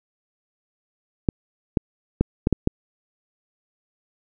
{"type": "clicks", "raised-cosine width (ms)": 3, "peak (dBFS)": -4, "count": 6, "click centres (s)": [1.288, 1.772, 2.21, 2.471, 2.527, 2.674], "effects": []}